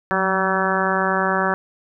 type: harmonic tone with a mistuned harmonic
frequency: 190.5 Hz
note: G3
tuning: 49 cents flat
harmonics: 1 / 2 / 3 / 4 / 5 / 6 / 7 / 8 / 9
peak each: -26 / -26 / -26 / -26 / -26 / -26 / -26 / -26 / -26 dBFS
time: 0.11-1.54 s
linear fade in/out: 0 ms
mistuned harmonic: 1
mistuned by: -51 cents
effects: none